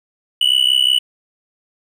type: tone with amplitude modulation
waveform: triangle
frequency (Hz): 2960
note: F#7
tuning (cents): 0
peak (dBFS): -6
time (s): 0.41-0.99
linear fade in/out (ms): 5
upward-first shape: sine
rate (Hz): 65.5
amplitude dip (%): 95
effects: none